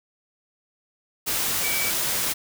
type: tone in noise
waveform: sine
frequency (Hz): 2292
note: D7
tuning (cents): -43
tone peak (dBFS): -28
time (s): 1.63-1.91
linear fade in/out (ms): 20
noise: white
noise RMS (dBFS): -25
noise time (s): 1.26-2.34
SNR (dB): -6
effects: none